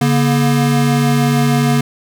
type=tone pair together; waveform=square; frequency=142.1 / 239 Hz; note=C#3 / A#3; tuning=+43 / +43 cents; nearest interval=major sixth; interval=900 cents; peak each=-14 / -15 dBFS; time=0.01-1.81 s; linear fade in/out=5 ms; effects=none